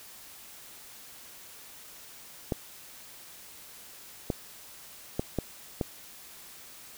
clicks, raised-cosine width 2 ms, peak -14 dBFS, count 5, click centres 2.522 / 4.302 / 5.195 / 5.387 / 5.812 s, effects white hiss -49 dBFS RMS until 6.97 s

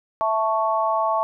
sine chord, A major, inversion second, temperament equal, 659.3 / 880 / 1108.7 Hz, E5 / A5 / C#6, 0 / 0 / 0 cents, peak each -23 dBFS, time 0.21-1.23 s, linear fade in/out 0 ms, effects none

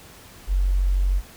sine tone, 46.46 Hz, F#1, 8 cents sharp, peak -17 dBFS, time 0.47-1.22 s, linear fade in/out 50 ms, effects pink hiss -46 dBFS RMS until 1.36 s

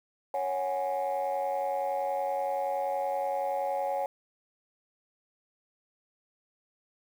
sine chord, C# suspended fourth, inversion none, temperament equal, 554.4 / 740 / 830.6 Hz, C#5 / F#5 / G#5, 0 / 0 / 0 cents, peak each -30 / -32 / -31 dBFS, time 0.34-4.06 s, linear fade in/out 2 ms, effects tanh soft clip ceiling -23 dBFS + 9-bit

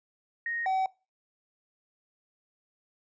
sine / triangle tone pair in turn, 1864.7 / 759.5 Hz, A#6 / F#5, 0 / +45 cents, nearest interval octave + major third, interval 1555 cents, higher first, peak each -30 / -23 dBFS, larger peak second, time 0.46-0.66 / 0.66-0.86 s, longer neither, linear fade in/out 2 ms, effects noise-tail reverb RT60 0.3 s tail -22 dB re dry + resampled to 16000 Hz

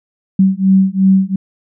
sine beating tone pair, 190 / 192.8 Hz, F#3 / G3, +46 / -28 cents, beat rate 2.8 Hz, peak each -11 dBFS, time 0.39-1.36 s, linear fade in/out 5 ms, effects none

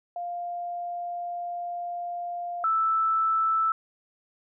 sine tone pair in turn, 700 / 1318.3 Hz, F5 / E6, +4 / 0 cents, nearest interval major seventh, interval 1096 cents, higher second, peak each -30 / -21 dBFS, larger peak second, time 0.16-2.64 / 2.64-3.72 s, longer first, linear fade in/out 2 ms, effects none

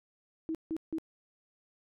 sine tone bursts, 321.3 Hz, E4, 44 cents flat, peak -31 dBFS, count 3, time 0.49-0.984 s, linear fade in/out 0 ms, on 58 ms, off 160 ms, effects none

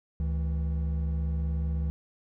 triangle tone pair together, 72.3 / 162.31 Hz, D2 / E3, -27 / -27 cents, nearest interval octave + major second, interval 1400 cents, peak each -25 / -32 dBFS, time 0.2-1.9 s, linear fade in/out 0 ms, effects none

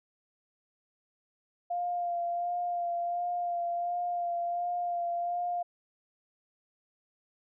sine tone with vibrato, 698.5 Hz, F5, in tune, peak -29 dBFS, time 1.7-5.63 s, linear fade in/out 10 ms, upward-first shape sine, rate 1.4 Hz, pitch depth 20 cents each way, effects none

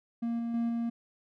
triangle tone with level steps, 233.1 Hz, A#3, in tune, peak -27 / -29 / -25 / -27 dBFS, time 0.22-0.9 s, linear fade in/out 10 ms, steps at 0.39 / 0.54 / 0.69 s, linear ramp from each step 2 ms, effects none

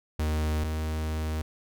45% pulse tone pair in turn, 77.2 / 78.28 Hz, D#2 / D#2, -13 / +11 cents, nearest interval unison, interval 24 cents, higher second, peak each -25 / -28 dBFS, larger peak first, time 0.19-0.64 / 0.64-1.42 s, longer second, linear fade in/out 5 ms, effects none

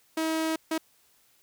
sawtooth tone bursts at uneven times, 320 Hz, D#4, 49 cents sharp, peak -22 dBFS, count 2, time 0.17-0.56 / 0.71-0.78 s, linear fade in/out 5 ms, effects white hiss -64 dBFS RMS until 1.42 s

